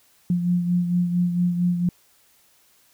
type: beating tone pair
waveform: sine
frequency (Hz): 175.9 / 180.3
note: F3 / F#3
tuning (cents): +13 / -45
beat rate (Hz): 4.4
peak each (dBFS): -19 / -28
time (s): 0.3-1.89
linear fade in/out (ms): 2
effects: white hiss -59 dBFS RMS until 2.93 s